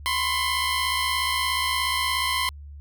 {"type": "tone pair together", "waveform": "15% pulse", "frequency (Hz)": [1009.1, 1066], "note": ["B5", "C6"], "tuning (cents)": [37, 32], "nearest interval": "minor second", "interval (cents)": 95, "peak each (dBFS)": -19, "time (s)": [0.06, 2.49], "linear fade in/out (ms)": 0, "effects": ["added 72 Hz sine -38 dBFS peak until 2.8 s"]}